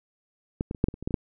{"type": "clicks", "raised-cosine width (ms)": 3, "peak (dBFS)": [-13, -17, -26, -6, -12, -26, -25, -14, -21, -8], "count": 10, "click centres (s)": [0.609, 0.711, 0.748, 0.841, 0.885, 0.941, 1.026, 1.075, 1.108, 1.142], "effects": []}